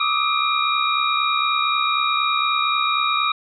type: tone cluster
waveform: sine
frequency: 1158 / 1227 / 1291 / 2396 / 3787 Hz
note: D6 / D#6 / E6 / D7 / A#7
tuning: -25 / -25 / -37 / +34 / +27 cents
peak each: -24 dBFS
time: 0-3.32 s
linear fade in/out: 5 ms
effects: none